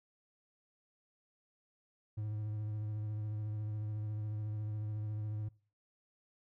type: tone with vibrato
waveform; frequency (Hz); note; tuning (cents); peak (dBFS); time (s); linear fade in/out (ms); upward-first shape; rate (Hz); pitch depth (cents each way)
triangle; 106.5; G#2; +44; -34; 2.17-5.49; 10; triangle; 14; 30
effects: noise-tail reverb RT60 0.4 s tail -22 dB re dry